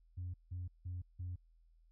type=tone bursts; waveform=sine; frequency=89.5 Hz; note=F2; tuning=43 cents sharp; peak=-38 dBFS; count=4; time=0.17-1.36 s; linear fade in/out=10 ms; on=170 ms; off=170 ms; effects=tanh soft clip ceiling -37 dBFS + added 41 Hz sine -64 dBFS peak until 1.91 s